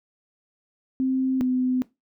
sine tone pair in turn, 261.6 / 254.4 Hz, C4 / C4, 0 / -48 cents, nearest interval unison, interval 48 cents, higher first, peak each -20 dBFS, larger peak neither, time 1-1.41 / 1.41-1.82 s, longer neither, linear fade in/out 0 ms, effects noise-tail reverb RT60 0.2 s tail -18 dB re dry

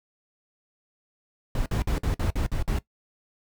brown noise bursts, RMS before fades -25 dBFS, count 8, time 1.55-2.787 s, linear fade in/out 2 ms, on 110 ms, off 51 ms, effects noise-tail reverb RT60 0.1 s tail -18 dB re dry

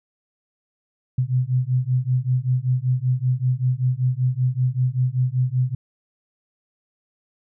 sine beating tone pair, 124.6 / 129.8 Hz, B2 / C3, +16 / -13 cents, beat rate 5.2 Hz, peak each -21 dBFS, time 1.18-5.75 s, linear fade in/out 5 ms, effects none

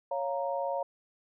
sine chord, Bb minor, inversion first, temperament equal, 554.4 / 698.5 / 932.3 Hz, Db5 / F5 / Bb5, 0 / 0 / 0 cents, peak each -32 / -35 / -35 dBFS, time 0.11-0.83 s, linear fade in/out 5 ms, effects none

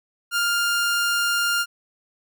sawtooth tone, 1403 Hz, F6, 8 cents sharp, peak -16 dBFS, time 0.31-1.66 s, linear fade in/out 50 ms, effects none

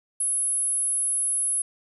sine tone, 10660 Hz, E9, 18 cents sharp, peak -22 dBFS, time 0.2-1.62 s, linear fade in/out 5 ms, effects none

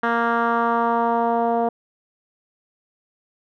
10% pulse tone with low-pass filter sweep, 233.1 Hz, A#3, in tune, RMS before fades -20 dBFS, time 0.03-1.69 s, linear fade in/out 5 ms, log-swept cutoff 1700 to 670 Hz, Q 2.1, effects none

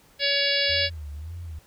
harmonic tone, 564 Hz, C#5, 30 cents sharp, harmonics 1 / 3 / 4 / 5 / 6 / 7 / 8 / 9, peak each -29 / -29 / -29 / -29 / -29 / -29 / -29 / -29 dBFS, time 0.19-0.9 s, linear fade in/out 50 ms
sine tone with vibrato, 79.3 Hz, D#2, 33 cents sharp, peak -33 dBFS, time 0.69-1.59 s, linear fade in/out 5 ms, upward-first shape sine, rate 1.8 Hz, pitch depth 160 cents each way
effects pink hiss -57 dBFS RMS until 1.66 s

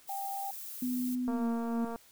violet noise, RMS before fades -43 dBFS, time 0.07-1.16 s, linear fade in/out 20 ms
sine tone, 790 Hz, G5, 13 cents sharp, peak -35 dBFS, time 0.09-0.51 s, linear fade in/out 5 ms
sine tone with pitch glide, 250 to 233.3 Hz, B3 to A#3, +21 to +2 cents, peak -30 dBFS, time 0.82-1.85 s, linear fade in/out 5 ms, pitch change -119 cents, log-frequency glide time 1.32-1.47 s
click train, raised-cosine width 1 ms, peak -27 dBFS, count 158, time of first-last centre 1.28-1.96 s, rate 231 Hz
effects white hiss -60 dBFS RMS until 2.11 s

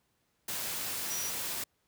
sine tone in noise, 5820 Hz, F#8, 29 cents flat, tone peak -36 dBFS, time 1.1-1.3 s, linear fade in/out 5 ms, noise white, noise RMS -36 dBFS, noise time 0.48-1.64 s, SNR -3 dB, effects pink hiss -75 dBFS RMS until 1.87 s + high-pass 60 Hz 12 dB/octave

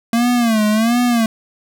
square tone with vibrato, 227.6 Hz, A#3, 41 cents flat, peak -13 dBFS, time 0.13-1.26 s, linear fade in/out 2 ms, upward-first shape sine, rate 1.4 Hz, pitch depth 130 cents each way, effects none

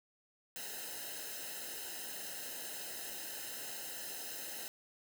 white noise with comb filter, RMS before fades -44 dBFS, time 0.56-4.68 s, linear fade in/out 0 ms, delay 0.87 ms, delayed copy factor -0.9, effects none

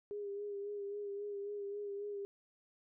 sine tone with vibrato, 406.3 Hz, G#4, 38 cents flat, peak -39 dBFS, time 0.11-2.25 s, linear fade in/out 0 ms, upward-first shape sine, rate 3.7 Hz, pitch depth 32 cents each way, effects none

